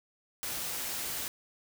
white noise, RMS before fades -36 dBFS, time 0.43-1.28 s, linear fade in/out 0 ms, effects none

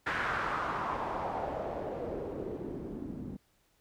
white noise with low-pass filter sweep, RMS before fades -36 dBFS, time 0.06-3.37 s, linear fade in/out 10 ms, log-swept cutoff 1700 to 230 Hz, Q 2.8, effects pink hiss -71 dBFS RMS until 3.8 s

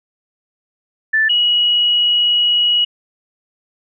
sine tone pair in turn, 1760 / 2911 Hz, A6 / F#7, 0 / -29 cents, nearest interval major sixth, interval 871 cents, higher second, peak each -11 dBFS, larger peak neither, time 1.13-1.29 / 1.29-2.85 s, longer second, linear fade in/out 10 ms, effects none

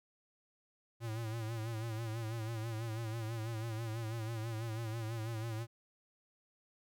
square tone with vibrato, 112.7 Hz, A2, 42 cents sharp, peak -38 dBFS, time 1-5.67 s, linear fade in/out 50 ms, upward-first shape sine, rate 6.1 Hz, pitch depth 69 cents each way, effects none

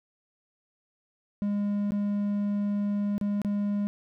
triangle tone with dropouts, 204.2 Hz, G#3, 29 cents flat, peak -23 dBFS, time 1.42-3.87 s, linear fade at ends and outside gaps 0 ms, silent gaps 1.907-1.92 / 3.18-3.212 / 3.417-3.448 s, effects none

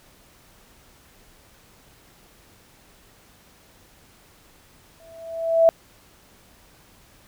sine tone with exponential growth, 659.3 Hz, E5, in tune, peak -9 dBFS, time 5-5.69 s, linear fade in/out 0 ms, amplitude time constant 150 ms, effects pink hiss -54 dBFS RMS until 7.27 s

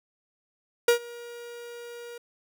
45% pulse tone with ADSR envelope, 475.4 Hz, A#4, 34 cents sharp, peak -15 dBFS, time 0.88-2.18 s, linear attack 4 ms, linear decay 100 ms, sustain -24 dB, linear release 5 ms, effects none

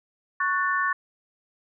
sine chord, F# minor, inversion second, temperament just, 1110 / 1480 / 1776 Hz, C#6 / F#6 / A6, +2 / 0 / +16 cents, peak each -25 / -28 / -26 dBFS, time 0.4-0.93 s, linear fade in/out 5 ms, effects none

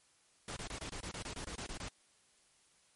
pink noise bursts, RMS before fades -43 dBFS, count 13, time 0.48-1.885 s, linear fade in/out 2 ms, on 85 ms, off 25 ms, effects white hiss -69 dBFS RMS until 2.95 s + MP3 48 kbps

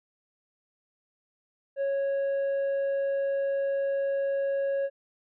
sine tone with tanh clipping, 552 Hz, C#5, 7 cents flat, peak -26 dBFS, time 1.76-4.9 s, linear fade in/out 50 ms, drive 4 dB, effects none

